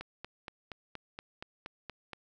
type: click train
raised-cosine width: 0.3 ms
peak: -25 dBFS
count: 10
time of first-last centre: 0.01-2.133 s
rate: 4.24 Hz
effects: none